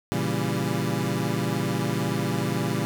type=chord; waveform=25% pulse; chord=A# diminished seventh; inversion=none; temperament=equal with one note detuned; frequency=116.54 / 138.59 / 165.58 / 196 Hz; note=A#2 / C#3 / E3 / G3; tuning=0 / 0 / +8 / 0 cents; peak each=-26 dBFS; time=0.12-2.85 s; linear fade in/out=0 ms; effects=none